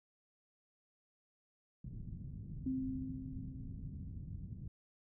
white low-pass noise, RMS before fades -46 dBFS, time 1.84-4.68 s, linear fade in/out 5 ms, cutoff 170 Hz, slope 24 dB/octave
sine tone with exponential decay, 261.6 Hz, C4, in tune, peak -33 dBFS, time 2.66-4.6 s, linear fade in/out 5 ms, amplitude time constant 420 ms
effects none

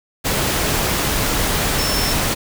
sine tone in noise, 5360 Hz, E8, 28 cents sharp, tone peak -23 dBFS, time 1.78-2.14 s, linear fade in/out 20 ms, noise pink, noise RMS -19 dBFS, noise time 0.24-2.35 s, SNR -7 dB, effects none

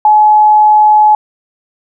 sine tone, 850 Hz, G#5, 40 cents sharp, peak -3 dBFS, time 0.05-1.15 s, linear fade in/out 2 ms, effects none

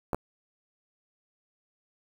clicks, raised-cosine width 1 ms, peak -15 dBFS, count 2, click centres 0.132 / 0.146 s, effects 7-bit

